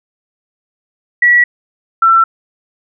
sine tone pair in turn, 1936 / 1343.3 Hz, B6 / E6, -35 / +32 cents, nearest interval tritone, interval 633 cents, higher first, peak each -5 dBFS, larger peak neither, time 1.22-1.44 / 2.02-2.24 s, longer neither, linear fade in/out 5 ms, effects none

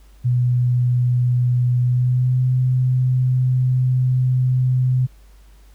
sine tone with pitch glide, 123.47 to 127.53 Hz, B2 to C3, 0 to -44 cents, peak -14 dBFS, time 0.24-5.07 s, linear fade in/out 20 ms, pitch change +56 cents, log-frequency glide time 1.82-2.43 s, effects added 50 Hz sine -44 dBFS peak until 5.74 s + pink hiss -57 dBFS RMS until 5.74 s

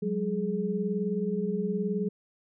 sine tone cluster, 182.3 / 201.3 / 421.4 Hz, F#3 / G3 / G#4, -25 / +46 / +25 cents, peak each -31 dBFS, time 0.02-2.09 s, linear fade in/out 10 ms, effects none

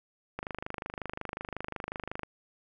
click train, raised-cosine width 0.5 ms, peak -20 dBFS, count 48, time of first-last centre 0.39-2.233 s, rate 25.5 Hz, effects none

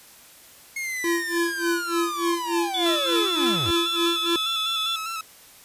45% pulse linear sweep, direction down, 2171 to 72.9 Hz, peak -27 dBFS, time 0.76-3.71 s, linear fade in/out 5 ms
square tone with tremolo, 340.6 Hz, F4, 43 cents flat, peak -21 dBFS, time 1.04-4.36 s, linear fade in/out 2 ms, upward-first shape sine, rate 3.4 Hz, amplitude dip 95%
sine tone, 3464 Hz, A7, 28 cents flat, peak -24 dBFS, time 2.74-4.96 s, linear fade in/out 5 ms
sawtooth tone with vibrato, 1318.5 Hz, E6, in tune, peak -25 dBFS, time 2.86-5.21 s, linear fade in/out 2 ms, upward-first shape square, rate 5 Hz, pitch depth 34 cents each way
effects white hiss -49 dBFS RMS until 5.64 s + resampled to 32000 Hz

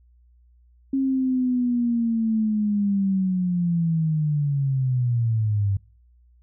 sine linear sweep, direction down, 271.4 to 96.8 Hz, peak -19 dBFS, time 0.93-5.77 s, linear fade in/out 5 ms, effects noise-tail reverb RT60 0.4 s tail -24 dB re dry + added 60 Hz sine -53 dBFS peak until 6.42 s

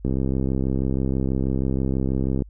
click train, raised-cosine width 3 ms, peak -11 dBFS, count 158, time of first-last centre 0.05-2.422 s, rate 66.2 Hz, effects added 50 Hz sine -41 dBFS peak until 2.49 s

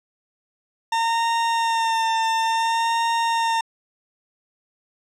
40% pulse tone with vibrato, 911 Hz, A#5, 40 cents flat, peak -18 dBFS, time 0.92-3.61 s, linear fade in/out 5 ms, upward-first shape sine, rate 0.57 Hz, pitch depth 23 cents each way, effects low-pass 7000 Hz 12 dB/octave

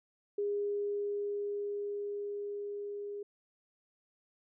sine tone with level ramp, 408.4 Hz, G#4, 29 cents flat, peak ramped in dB -30 to -38 dBFS, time 0.38-3.23 s, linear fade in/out 5 ms, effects none

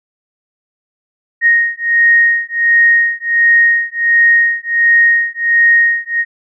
sine beating tone pair, 1864.7 / 1866.1 Hz, A#6 / A#6, 0 / +1 cents, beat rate 1.4 Hz, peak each -11 dBFS, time 1.41-6.25 s, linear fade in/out 50 ms, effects none

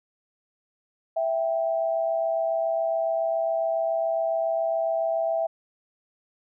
sine tone pair together, 659.3 / 786.5 Hz, E5 / G5, 0 / +6 cents, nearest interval minor third, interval 306 cents, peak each -23 / -30 dBFS, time 1.16-5.47 s, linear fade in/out 10 ms, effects none

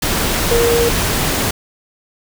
sine tone in noise, 469.6 Hz, A#4, 13 cents sharp, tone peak -12 dBFS, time 0.51-0.89 s, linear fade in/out 5 ms, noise pink, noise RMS -17 dBFS, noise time 0.02-1.51 s, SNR +2 dB, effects none

